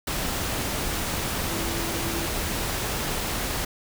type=tone in noise; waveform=sine; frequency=334.3 Hz; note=E4; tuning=24 cents sharp; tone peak=-33 dBFS; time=1.5-2.27 s; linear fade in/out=5 ms; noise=pink; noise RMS=-28 dBFS; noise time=0.07-3.65 s; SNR=-8 dB; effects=none